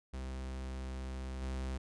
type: tone with level steps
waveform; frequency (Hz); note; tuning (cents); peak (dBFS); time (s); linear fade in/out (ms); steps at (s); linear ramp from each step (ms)
45% pulse; 65.1; C2; -8; -39 / -36; 0.13-1.78; 10; 1.41; 20
effects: resampled to 22050 Hz